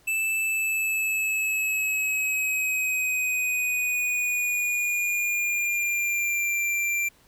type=tone with pitch glide; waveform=square; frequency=2637 to 2363 Hz; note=E7 to D7; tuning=0 to +10 cents; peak=-24 dBFS; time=0.07-7.09 s; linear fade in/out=10 ms; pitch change=-190 cents; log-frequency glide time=0.4-6.62 s; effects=pink hiss -59 dBFS RMS until 7.27 s